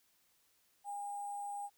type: tone with sample-and-hold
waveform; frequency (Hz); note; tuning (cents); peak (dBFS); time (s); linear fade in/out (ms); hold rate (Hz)
sine; 812; G#5; -39; -39; 0.84-1.7; 50; 8820
effects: white hiss -73 dBFS RMS until 1.77 s